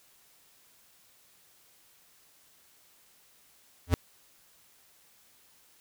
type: tone with exponential growth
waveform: square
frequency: 87.31 Hz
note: F2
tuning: in tune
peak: -17 dBFS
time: 3.87-3.94 s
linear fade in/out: 0 ms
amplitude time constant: 15 ms
effects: white hiss -62 dBFS RMS until 5.8 s